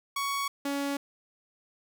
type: tone pair in turn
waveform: sawtooth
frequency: 1117 / 281.1 Hz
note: C#6 / C#4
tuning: +13 / +24 cents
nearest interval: 2 octaves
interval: 2389 cents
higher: first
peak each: -25 dBFS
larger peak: neither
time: 0.16-0.48 / 0.65-0.97 s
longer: neither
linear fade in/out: 5 ms
effects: none